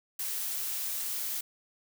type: noise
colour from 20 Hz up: blue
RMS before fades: -34 dBFS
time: 0.19-1.41 s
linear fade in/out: 5 ms
effects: none